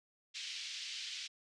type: band-pass noise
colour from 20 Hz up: pink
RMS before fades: -44 dBFS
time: 0.34-1.28 s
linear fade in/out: 20 ms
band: 2600 to 5600 Hz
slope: 24 dB/octave
effects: resampled to 22050 Hz